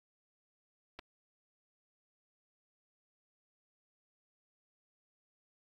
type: clicks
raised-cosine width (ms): 0.3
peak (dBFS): -30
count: 2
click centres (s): 0.99 / 0.993
effects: AAC 48 kbps